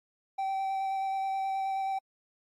triangle tone with vibrato, 774 Hz, G5, 22 cents flat, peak -27 dBFS, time 0.38-1.99 s, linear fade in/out 10 ms, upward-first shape square, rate 9.4 Hz, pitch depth 9 cents each way, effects AAC 64 kbps

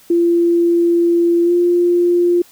sine tone with pitch glide, 342.1 to 349.7 Hz, F4 to F4, -36 to +2 cents, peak -10 dBFS, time 0.1-2.42 s, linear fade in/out 5 ms, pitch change +38 cents, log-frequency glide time 1.44-1.52 s, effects white hiss -47 dBFS RMS until 2.51 s

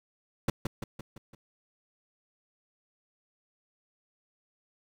brown noise with echo, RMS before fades -24 dBFS, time 0.48-0.5 s, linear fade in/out 5 ms, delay 170 ms, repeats 5, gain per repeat -5 dB, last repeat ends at 1.35 s, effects none

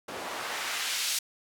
white noise with band-pass filter sweep, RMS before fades -33 dBFS, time 0.08-1.19 s, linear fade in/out 5 ms, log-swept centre 430 to 5400 Hz, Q 0.75, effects none

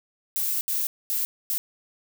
violet noise bursts at uneven times, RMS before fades -26 dBFS, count 4, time 0.36-0.61 / 0.68-0.87 / 1.1-1.25 / 1.5-1.58 s, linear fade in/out 0 ms, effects none

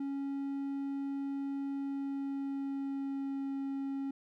triangle tone with pitch glide, 277 to 273.7 Hz, C#4 to C#4, -1 to -22 cents, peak -32 dBFS, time 0-4.11 s, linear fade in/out 5 ms, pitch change -21 cents, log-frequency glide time 1.74-3.54 s, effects none

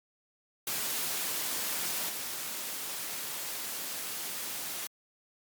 white noise with level steps, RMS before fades -33 / -37 dBFS, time 0.67-4.87 s, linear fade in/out 2 ms, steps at 2.09 s, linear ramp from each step 2 ms, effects high-pass 150 Hz 12 dB/octave + MP3 96 kbps

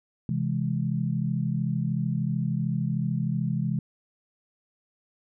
sine chord, C augmented, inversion none, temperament equal with one note detuned, 131.57 / 164.81 / 207.7 Hz, C3 / E3 / G#3, +10 / 0 / 0 cents, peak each -28 / -28 / -30 dBFS, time 0.29-3.79 s, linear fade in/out 2 ms, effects none

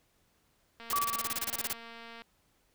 click train, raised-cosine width 0.3 ms, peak -32 dBFS, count 329, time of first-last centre 0.8-2.22 s, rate 231 Hz
white noise bursts, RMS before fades -33 dBFS, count 15, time 0.9-1.729 s, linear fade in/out 2 ms, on 31 ms, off 26 ms
sine tone with exponential decay, 1148 Hz, D6, 40 cents flat, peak -26 dBFS, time 0.93-1.95 s, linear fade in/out 0 ms, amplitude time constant 220 ms
effects pink hiss -71 dBFS RMS until 2.74 s

